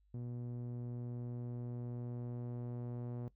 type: tone with low-pass filter sweep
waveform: sawtooth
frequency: 121 Hz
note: B2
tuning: 35 cents flat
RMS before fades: -43 dBFS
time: 0.14-3.28 s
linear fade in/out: 0 ms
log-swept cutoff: 320 to 570 Hz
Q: 0.72
effects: noise-tail reverb RT60 0.1 s tail -18 dB re dry + added 50 Hz sine -68 dBFS peak until 3.35 s